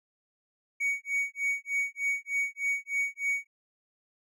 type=tone with tremolo; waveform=triangle; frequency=2243 Hz; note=C#7; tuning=20 cents sharp; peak=-23 dBFS; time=0.8-3.47 s; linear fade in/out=10 ms; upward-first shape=sine; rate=3.3 Hz; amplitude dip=100%; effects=none